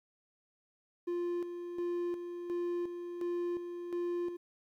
triangle tone with tremolo, 349.2 Hz, F4, in tune, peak -30 dBFS, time 1.07-4.37 s, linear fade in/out 10 ms, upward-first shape square, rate 1.4 Hz, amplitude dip 55%, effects 12-bit

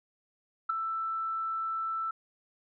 sine tone with ADSR envelope, 1326 Hz, E6, 10 cents sharp, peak -21 dBFS, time 0.69-2.11 s, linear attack 11 ms, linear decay 4 ms, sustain -9 dB, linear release 5 ms, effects tanh soft clip ceiling -17 dBFS

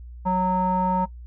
square tone with low-pass filter, 184.2 Hz, F#3, 7 cents flat, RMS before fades -22 dBFS, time 0.25-1.06 s, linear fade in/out 20 ms, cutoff 940 Hz, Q 6.6, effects noise-tail reverb RT60 0.1 s tail -20 dB re dry + added 60 Hz sine -37 dBFS peak until 1.26 s

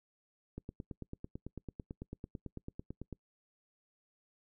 click train, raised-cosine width 3 ms, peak -29 dBFS, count 24, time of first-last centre 0.58-3.127 s, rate 9.03 Hz, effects noise-tail reverb RT60 0.1 s tail -25 dB re dry

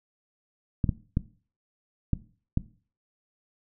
clicks, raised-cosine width 5 ms, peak -11 dBFS, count 5, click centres 0.842 / 0.892 / 1.171 / 2.133 / 2.574 s, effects noise-tail reverb RT60 0.4 s tail -17 dB re dry

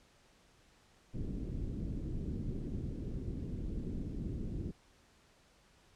pink low-pass noise, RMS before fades -39 dBFS, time 1.13-4.72 s, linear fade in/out 20 ms, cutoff 340 Hz, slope 24 dB/octave, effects pink hiss -66 dBFS RMS until 5.95 s + low-pass 8000 Hz 12 dB/octave

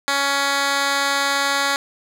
10% pulse tone with band-pass filter, 279.4 Hz, C#4, 14 cents sharp, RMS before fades -20 dBFS, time 0.08-1.76 s, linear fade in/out 0 ms, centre 3400 Hz, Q 0.53, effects none

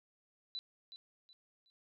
sine tone with echo, 3977 Hz, B7, 11 cents sharp, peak -39 dBFS, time 0.55-0.59 s, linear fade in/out 0 ms, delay 370 ms, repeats 3, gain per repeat -10 dB, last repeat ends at 1.7 s, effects none

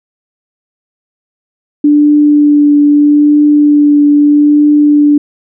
sine tone with vibrato, 293.7 Hz, D4, in tune, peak -3 dBFS, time 1.84-5.18 s, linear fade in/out 5 ms, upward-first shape triangle, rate 0.79 Hz, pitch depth 15 cents each way, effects none

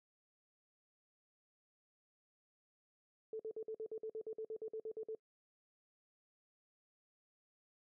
sine tone bursts, 440 Hz, A4, in tune, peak -40 dBFS, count 16, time 3.33-5.15 s, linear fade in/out 2 ms, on 65 ms, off 52 ms, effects noise-tail reverb RT60 0.1 s tail -24 dB re dry

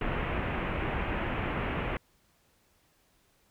pink low-pass noise, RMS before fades -32 dBFS, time 0.01-1.97 s, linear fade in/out 2 ms, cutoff 2800 Hz, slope 48 dB/octave, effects pink hiss -68 dBFS RMS until 3.5 s

